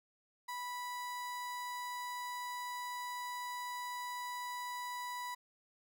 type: tone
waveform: 35% pulse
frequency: 984 Hz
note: B5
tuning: 7 cents flat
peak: -38 dBFS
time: 0.48-5.35 s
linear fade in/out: 10 ms
effects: none

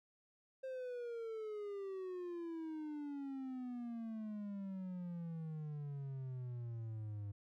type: exponential sweep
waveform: triangle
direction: down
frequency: 530 to 100.4 Hz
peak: -40 dBFS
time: 0.63-7.32 s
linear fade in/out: 10 ms
effects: none

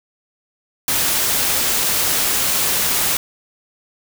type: noise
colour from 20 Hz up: white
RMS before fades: -18 dBFS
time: 0.88-3.17 s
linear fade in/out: 2 ms
effects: none

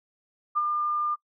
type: tone with ADSR envelope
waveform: sine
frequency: 1202 Hz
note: D6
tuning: 40 cents sharp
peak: -20 dBFS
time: 0.55-1.16 s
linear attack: 24 ms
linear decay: 34 ms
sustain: -4 dB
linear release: 26 ms
effects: noise-tail reverb RT60 0.1 s tail -26 dB re dry

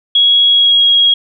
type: tone with pitch glide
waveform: sine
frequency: 3325 to 3294 Hz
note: G#7 to G#7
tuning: +1 to -15 cents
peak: -6 dBFS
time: 0.15-1.14 s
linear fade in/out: 5 ms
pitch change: -16 cents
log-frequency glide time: 0.47-0.83 s
effects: none

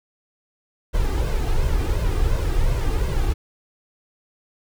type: noise with flanger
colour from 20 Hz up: brown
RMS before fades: -20 dBFS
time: 0.93-3.34 s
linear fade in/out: 20 ms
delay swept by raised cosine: 1.9 to 2.55 ms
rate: 2.8 Hz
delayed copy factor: +0.65
effects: none

